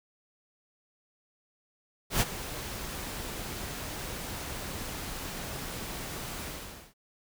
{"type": "noise with ADSR envelope", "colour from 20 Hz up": "pink", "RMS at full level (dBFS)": -24, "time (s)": [2.1, 6.94], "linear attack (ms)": 110, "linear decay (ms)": 31, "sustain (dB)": -14, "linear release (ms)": 490, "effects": []}